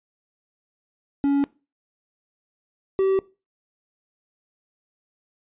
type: tone pair in turn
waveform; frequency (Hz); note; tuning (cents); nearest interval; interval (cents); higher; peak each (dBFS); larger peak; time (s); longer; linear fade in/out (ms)
triangle; 281 / 384.9; C#4 / G4; +24 / -32; perfect fourth; 544; second; -15; neither; 1.24-1.44 / 2.99-3.19; neither; 0
effects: noise-tail reverb RT60 0.3 s tail -21 dB re dry + resampled to 8000 Hz